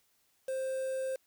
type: tone with quantisation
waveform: triangle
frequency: 526 Hz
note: C5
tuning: 9 cents sharp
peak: -30 dBFS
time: 0.48-1.16 s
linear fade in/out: 5 ms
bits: 8
effects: white hiss -72 dBFS RMS until 1.26 s